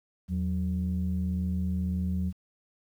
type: tone pair together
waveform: sine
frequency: 81.8 / 183.63 Hz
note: E2 / F#3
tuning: -13 / -13 cents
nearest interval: octave + major second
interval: 1400 cents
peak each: -28 dBFS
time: 0.28-2.33 s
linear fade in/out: 50 ms
effects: tanh soft clip ceiling -21 dBFS + 10-bit